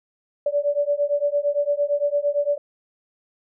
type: beating tone pair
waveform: sine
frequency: 574 / 582.8 Hz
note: D5 / D5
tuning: -40 / -13 cents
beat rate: 8.8 Hz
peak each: -22 / -22 dBFS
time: 0.46-2.58 s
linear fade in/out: 5 ms
effects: none